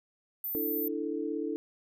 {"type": "tone", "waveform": "sine", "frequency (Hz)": 14080, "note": "A9", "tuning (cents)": 0, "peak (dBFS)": -32, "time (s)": [0.44, 0.88], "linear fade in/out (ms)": 2}
{"type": "chord", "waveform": "sine", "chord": "D suspended second", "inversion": "none", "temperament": "just", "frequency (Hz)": [293.7, 330.4, 440.5], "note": ["D4", "E4", "A4"], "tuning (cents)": [0, 4, 2], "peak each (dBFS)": -35, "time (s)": [0.55, 1.56], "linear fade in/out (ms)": 0}
{"effects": []}